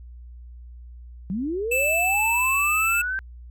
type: linear sweep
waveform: sine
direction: up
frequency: 174.61 to 1572 Hz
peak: -24 dBFS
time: 1.3-3.19 s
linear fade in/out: 0 ms
type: tone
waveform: square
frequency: 2637 Hz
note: E7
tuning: in tune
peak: -21 dBFS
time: 1.71-3.02 s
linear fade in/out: 10 ms
effects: added 60 Hz sine -39 dBFS peak until 3.5 s